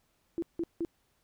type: tone bursts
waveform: sine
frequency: 336.1 Hz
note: E4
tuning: 34 cents sharp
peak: -29 dBFS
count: 3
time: 0.38-0.849 s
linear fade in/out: 0 ms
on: 43 ms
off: 170 ms
effects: pink hiss -73 dBFS RMS until 1.23 s